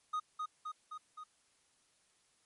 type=tone with echo; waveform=triangle; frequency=1244.5 Hz; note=D#6; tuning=in tune; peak=-31 dBFS; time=0.13-0.2 s; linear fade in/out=10 ms; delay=260 ms; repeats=4; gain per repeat=-3 dB; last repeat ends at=1.24 s; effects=white hiss -72 dBFS RMS until 2.45 s + MP3 48 kbps